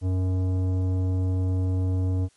sine tone with tanh clipping, 92.7 Hz, F#2, 4 cents sharp, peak -23 dBFS, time 0.01-2.29 s, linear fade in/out 50 ms, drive 13 dB, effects white hiss -62 dBFS RMS until 2.36 s + MP3 48 kbps

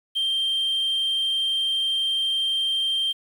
sine tone, 3163 Hz, G7, 15 cents sharp, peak -19 dBFS, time 0.15-3.13 s, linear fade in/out 20 ms, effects tanh soft clip ceiling -19 dBFS + 8-bit

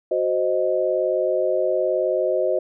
sine chord, C diminished, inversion second, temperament equal, 370 / 523.3 / 622.3 Hz, Gb4 / C5 / Eb5, 0 / 0 / 0 cents, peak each -24 / -22 / -22 dBFS, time 0.11-2.59 s, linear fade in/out 5 ms, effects none

